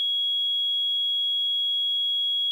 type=tone; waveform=sine; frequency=3322 Hz; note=G#7; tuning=in tune; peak=-22 dBFS; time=0-2.51 s; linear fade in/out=0 ms; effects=9-bit